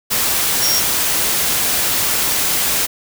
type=tone in noise; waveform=sine; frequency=5588 Hz; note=F8; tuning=in tune; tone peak=-16 dBFS; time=0.61-0.81 s; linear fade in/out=20 ms; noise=white; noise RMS=-17 dBFS; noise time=0.1-2.87 s; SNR=-2 dB; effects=none